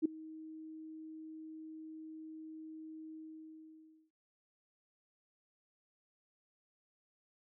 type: tone with ADSR envelope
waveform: sine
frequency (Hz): 315.8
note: D#4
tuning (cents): +26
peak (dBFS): -24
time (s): 0.02-4.11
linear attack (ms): 33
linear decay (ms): 5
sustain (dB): -22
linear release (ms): 970
effects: none